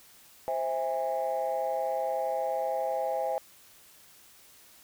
sine chord, C augmented, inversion none, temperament just, 523.3 / 654.1 / 817.6 Hz, C5 / E5 / G#5, 0 / -14 / -27 cents, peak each -31 dBFS, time 0.48-3.38 s, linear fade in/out 0 ms, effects tanh soft clip ceiling -21 dBFS + white hiss -56 dBFS RMS until 4.83 s

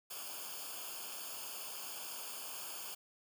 white noise with comb filter, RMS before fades -45 dBFS, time 0.1-2.95 s, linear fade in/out 10 ms, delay 0.51 ms, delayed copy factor -0.95, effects none

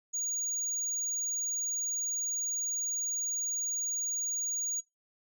sine tone, 6740 Hz, G#8, 25 cents sharp, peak -28 dBFS, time 0.13-4.81 s, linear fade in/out 20 ms, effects noise-tail reverb RT60 0.2 s tail -23 dB re dry + tanh soft clip ceiling -29 dBFS

